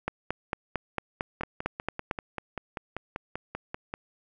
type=two click trains; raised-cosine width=0.5 ms; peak=-13 / -18 dBFS; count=10 / 14; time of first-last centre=0.08-2.112 / 1.41-3.939 s; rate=4.43 / 5.14 Hz; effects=none